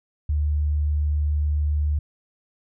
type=tone; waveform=sine; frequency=74.4 Hz; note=D2; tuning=23 cents sharp; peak=-19 dBFS; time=0.29-1.99 s; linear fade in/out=5 ms; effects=none